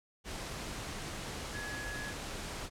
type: tone in noise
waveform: sine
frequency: 1684 Hz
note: G#6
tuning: 24 cents sharp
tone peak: -41 dBFS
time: 1.52-2.14 s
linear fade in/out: 50 ms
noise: pink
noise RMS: -41 dBFS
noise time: 0.24-2.7 s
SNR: -3 dB
effects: low-pass 9000 Hz 12 dB/octave